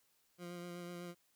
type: tone with vibrato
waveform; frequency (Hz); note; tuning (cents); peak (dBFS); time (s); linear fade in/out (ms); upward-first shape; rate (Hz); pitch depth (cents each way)
20% pulse; 175.1; F3; +5; -40; 0.38-1.15; 50; sine; 8; 19
effects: white hiss -75 dBFS RMS until 1.35 s